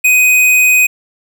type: tone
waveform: square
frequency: 2500 Hz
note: D#7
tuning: 8 cents sharp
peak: -7 dBFS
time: 0.04-0.87 s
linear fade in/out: 10 ms
effects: 8-bit